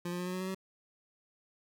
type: tone with pitch steps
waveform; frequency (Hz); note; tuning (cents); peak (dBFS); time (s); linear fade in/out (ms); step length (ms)
25% pulse; 174.61 / 177.05 / 179.52 / 182.02 / 184.57 / 187.14 / 189.75; F3 / F3 / F3 / F#3 / F#3 / F#3 / F#3; 0 / +24 / +48 / -28 / -4 / +20 / +44; -31; 0.05-0.547; 5; 71
effects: none